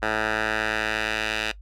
10% pulse tone with band-pass filter sweep, 108.6 Hz, A2, 22 cents flat, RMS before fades -26 dBFS, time 0.02-1.52 s, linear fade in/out 10 ms, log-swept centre 1300 to 2700 Hz, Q 1.4, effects noise-tail reverb RT60 0.1 s tail -18 dB re dry + added 50 Hz sine -41 dBFS peak until 1.61 s

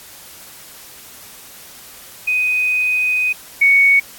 sine tone pair in turn, 2500 / 2227 Hz, D#7 / C#7, +8 / +7 cents, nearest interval major second, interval 201 cents, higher first, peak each -14 / -8 dBFS, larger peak second, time 2.27-3.33 / 3.61-4 s, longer first, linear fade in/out 10 ms, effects white hiss -39 dBFS RMS until 4.18 s + AAC 64 kbps

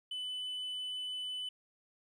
sine tone, 3002 Hz, F#7, 24 cents sharp, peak -34 dBFS, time 0.11-1.49 s, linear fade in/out 5 ms, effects tanh soft clip ceiling -36 dBFS + 12-bit

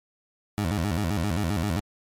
20% pulse tone with vibrato, 92.5 Hz, F#2, in tune, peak -19 dBFS, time 0.58-1.8 s, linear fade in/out 0 ms, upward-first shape square, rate 7.6 Hz, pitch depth 200 cents each way, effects MP3 64 kbps

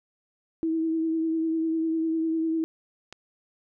sine tone with vibrato, 323.5 Hz, E4, 32 cents flat, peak -23 dBFS, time 0.63-2.64 s, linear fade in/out 0 ms, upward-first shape triangle, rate 10 Hz, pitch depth 27 cents each way
click, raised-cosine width 0.2 ms, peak -23 dBFS, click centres 3.126 s
effects none

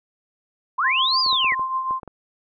sine linear two-way sweep, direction up then down, 932.3 to 4977 to 1765 Hz, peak -18 dBFS, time 0.78-1.55 s, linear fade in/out 10 ms, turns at 1.2 s
sine tone with tremolo, 1046.5 Hz, C6, in tune, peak -19 dBFS, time 0.83-2 s, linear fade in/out 20 ms, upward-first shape triangle, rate 6.7 Hz, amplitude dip 60%
clicks, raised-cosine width 1 ms, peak -23 dBFS, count 8, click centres 1.263 / 1.329 / 1.445 / 1.522 / 1.595 / 1.909 / 2.032 / 2.077 s
effects none

